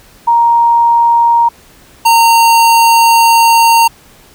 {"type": "tone pair in turn", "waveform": ["sine", "square"], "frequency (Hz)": [936, 920.5], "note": ["A#5", "A#5"], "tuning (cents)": [7, -22], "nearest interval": "unison", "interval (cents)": 29, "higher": "first", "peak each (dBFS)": -5, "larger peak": "neither", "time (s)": [[0.27, 1.49], [2.05, 3.88]], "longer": "second", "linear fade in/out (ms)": 10, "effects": ["pink hiss -42 dBFS RMS until 4.34 s"]}